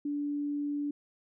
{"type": "tone", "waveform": "sine", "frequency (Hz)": 290, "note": "D4", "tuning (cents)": -22, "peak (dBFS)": -30, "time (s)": [0.05, 0.91], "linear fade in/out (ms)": 5, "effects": []}